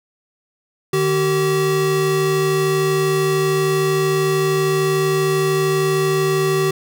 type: tone pair together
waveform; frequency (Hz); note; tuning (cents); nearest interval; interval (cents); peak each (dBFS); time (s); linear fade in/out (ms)
square; 152.11 / 383.3; D#3 / G4; -39 / -39; octave + major third; 1600; -22 / -17; 0.93-6.71; 5
effects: none